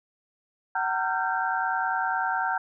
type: tone cluster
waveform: sine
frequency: 755 / 916 / 1372 / 1496 / 1566 Hz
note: F#5 / A#5 / F6 / F#6 / G6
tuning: +35 / -31 / -31 / +19 / -2 cents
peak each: -29 / -29 / -31 / -38 / -30 dBFS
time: 0.75-2.58 s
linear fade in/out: 5 ms
effects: none